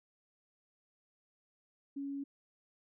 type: tone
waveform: sine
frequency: 278.9 Hz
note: C#4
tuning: 11 cents sharp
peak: -37 dBFS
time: 1.96-2.24 s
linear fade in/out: 10 ms
effects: none